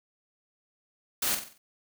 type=noise with echo; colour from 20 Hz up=white; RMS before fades=-28 dBFS; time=1.22-1.35 s; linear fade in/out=5 ms; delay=46 ms; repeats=5; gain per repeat=-7 dB; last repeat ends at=1.58 s; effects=none